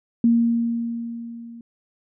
sine tone with level ramp, 233.1 Hz, A#3, in tune, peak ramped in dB -12 to -37 dBFS, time 0.24-1.61 s, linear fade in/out 2 ms, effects none

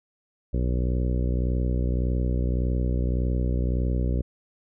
harmonic tone, 61.74 Hz, B1, in tune, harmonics 1 / 2 / 3 / 4 / 5 / 6 / 7 / 8 / 9, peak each -23 / -29 / -33 / -35 / -37 / -39 / -40 / -41 / -42 dBFS, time 0.53-4.22 s, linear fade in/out 10 ms, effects none

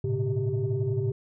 sine tone cluster, 107 / 118.6 / 136.6 / 390.9 Hz, A2 / A#2 / C#3 / G4, -48 / +30 / -25 / -5 cents, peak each -29 dBFS, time 0.04-1.12 s, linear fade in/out 5 ms, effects tanh soft clip ceiling -18 dBFS

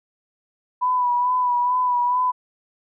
sine tone with vibrato, 987.8 Hz, B5, in tune, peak -17 dBFS, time 0.81-2.32 s, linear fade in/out 20 ms, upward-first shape sine, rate 2.3 Hz, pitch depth 33 cents each way, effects none

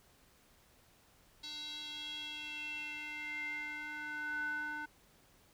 square tone with band-pass filter sweep, 299.8 Hz, D4, 36 cents sharp, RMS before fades -42 dBFS, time 1.43-4.86 s, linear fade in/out 10 ms, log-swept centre 4200 to 1300 Hz, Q 7, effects pink hiss -66 dBFS RMS until 5.53 s

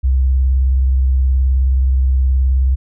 sine tone with vibrato, 65.3 Hz, C2, 3 cents flat, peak -10 dBFS, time 0.03-2.76 s, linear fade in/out 20 ms, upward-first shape sine, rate 19 Hz, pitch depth 64 cents each way, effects none

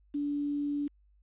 sine tone with quantisation, 289 Hz, D4, 28 cents flat, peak -29 dBFS, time 0.14-0.88 s, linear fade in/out 10 ms, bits 9, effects added 50 Hz sine -61 dBFS peak until 1.22 s + resampled to 8000 Hz

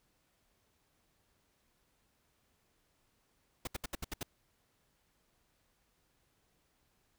pink noise bursts, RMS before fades -38 dBFS, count 7, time 3.65-4.231 s, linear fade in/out 5 ms, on 23 ms, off 70 ms, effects pink hiss -75 dBFS RMS until 7.18 s

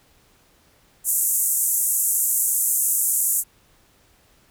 white band-pass noise, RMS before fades -21 dBFS, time 1.04-3.44 s, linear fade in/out 50 ms, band 7100 to 14000 Hz, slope 48 dB/octave, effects pink hiss -58 dBFS RMS until 4.5 s

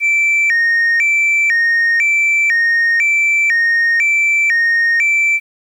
sine tone with vibrato, 2078 Hz, C7, 12 cents flat, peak -8 dBFS, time 0-5.4 s, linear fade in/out 50 ms, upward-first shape square, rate 1 Hz, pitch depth 200 cents each way, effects tanh soft clip ceiling -9 dBFS + 8-bit

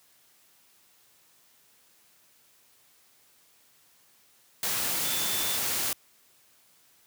sine tone in noise, 3520 Hz, A7, in tune, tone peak -35 dBFS, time 5.05-5.57 s, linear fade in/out 2 ms, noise white, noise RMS -29 dBFS, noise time 4.63-5.93 s, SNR -9 dB, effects white hiss -62 dBFS RMS until 7.06 s + high-pass 80 Hz 12 dB/octave

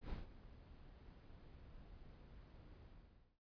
brown noise with ADSR envelope, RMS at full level -44 dBFS, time 0.01-3.39 s, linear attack 91 ms, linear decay 160 ms, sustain -15 dB, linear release 580 ms, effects resampled to 11025 Hz

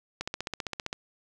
click train, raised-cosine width 0.2 ms, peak -15 dBFS, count 12, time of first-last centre 0.21-0.929 s, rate 15.3 Hz, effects none

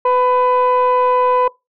sine tone pair together, 501.1 / 1000 Hz, B4 / B5, +25 / +21 cents, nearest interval octave, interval 1196 cents, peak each -12 dBFS, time 0.05-1.48 s, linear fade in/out 5 ms, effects noise-tail reverb RT60 0.2 s tail -22 dB re dry + tanh soft clip ceiling -8 dBFS

